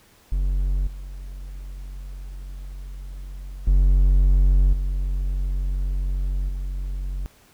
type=tone with level steps; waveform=triangle; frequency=46.37 Hz; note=F#1; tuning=5 cents sharp; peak=-17 / -30 / -11 / -19 / -23 dBFS; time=0.32-7.26 s; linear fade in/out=0 ms; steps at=0.87 / 3.67 / 4.73 / 6.49 s; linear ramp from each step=2 ms; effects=pink hiss -55 dBFS RMS until 7.53 s

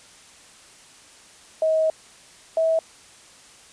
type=tone pair in turn; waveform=sine; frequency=635 / 648 Hz; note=D#5 / E5; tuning=+35 / -30 cents; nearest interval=unison; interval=35 cents; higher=second; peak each=-17 dBFS; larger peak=neither; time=1.62-1.9 / 2.57-2.79 s; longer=first; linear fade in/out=2 ms; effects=white hiss -49 dBFS RMS until 3.72 s + resampled to 22050 Hz

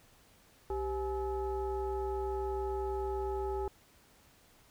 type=tone with frequency modulation; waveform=sine; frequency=390.9 Hz; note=G4; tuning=5 cents flat; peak=-32 dBFS; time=0.7-3.68 s; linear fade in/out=2 ms; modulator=453 Hz; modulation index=1; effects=pink hiss -63 dBFS RMS until 4.7 s

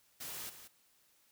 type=noise with echo; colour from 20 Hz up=white; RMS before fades=-44 dBFS; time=0.2-0.5 s; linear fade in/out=10 ms; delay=180 ms; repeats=1; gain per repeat=-10 dB; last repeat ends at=0.68 s; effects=white hiss -70 dBFS RMS until 1.31 s

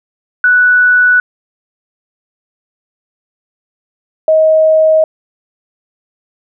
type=tone pair in turn; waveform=sine; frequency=1480 / 631.3 Hz; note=F#6 / D#5; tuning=0 / +25 cents; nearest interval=octave + minor third; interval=1475 cents; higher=first; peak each=-5 dBFS; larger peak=neither; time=0.44-1.2 / 4.28-5.04 s; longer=neither; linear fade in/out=2 ms; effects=none

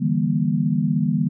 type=chord; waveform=sine; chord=E half-diminished seventh; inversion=third; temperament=just; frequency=148.33 / 164.81 / 197.78 / 237.3 Hz; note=D3 / E3 / G3 / Bb3; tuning=+18 / 0 / +16 / +31 cents; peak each=-23 dBFS; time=0-1.29 s; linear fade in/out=20 ms; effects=none

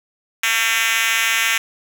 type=tone with high-pass filter; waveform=5% pulse; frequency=226.2 Hz; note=A3; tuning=48 cents sharp; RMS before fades=-18 dBFS; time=0.43-1.58 s; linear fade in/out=5 ms; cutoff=2100 Hz; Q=1.3; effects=none

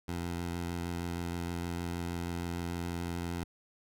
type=tone with vibrato; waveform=15% pulse; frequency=86.3 Hz; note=F2; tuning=20 cents flat; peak=-28 dBFS; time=0.08-3.44 s; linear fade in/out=5 ms; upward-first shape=square; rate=6.5 Hz; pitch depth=12 cents each way; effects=none

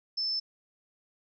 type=tone; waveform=sine; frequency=5274 Hz; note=E8; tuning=in tune; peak=-28 dBFS; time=0.17-0.4 s; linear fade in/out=10 ms; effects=none

